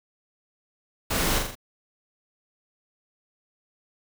pink noise with echo, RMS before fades -26 dBFS, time 1.1-1.39 s, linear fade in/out 10 ms, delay 41 ms, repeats 4, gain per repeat -4 dB, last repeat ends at 1.554 s, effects none

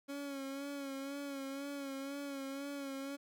30% pulse tone with vibrato, 277.2 Hz, C#4, in tune, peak -38 dBFS, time 0.08-3.17 s, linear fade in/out 20 ms, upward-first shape sine, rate 2 Hz, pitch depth 43 cents each way, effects none

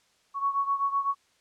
sine beating tone pair, 1111 / 1118.9 Hz, C#6 / C#6, +4 / +16 cents, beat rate 7.9 Hz, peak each -26 / -30 dBFS, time 0.34-1.15 s, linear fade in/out 50 ms, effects white hiss -66 dBFS RMS until 1.4 s + low-pass 7000 Hz 12 dB/octave

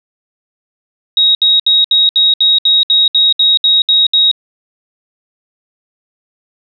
sine tone bursts, 3787 Hz, A#7, 27 cents sharp, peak -6 dBFS, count 13, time 1.17-4.314 s, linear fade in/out 2 ms, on 180 ms, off 67 ms, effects none

